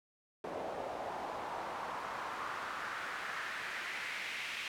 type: noise with band-pass filter sweep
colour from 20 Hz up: pink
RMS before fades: -41 dBFS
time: 0.44-4.68 s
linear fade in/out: 2 ms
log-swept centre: 600 to 2500 Hz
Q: 2.3
effects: none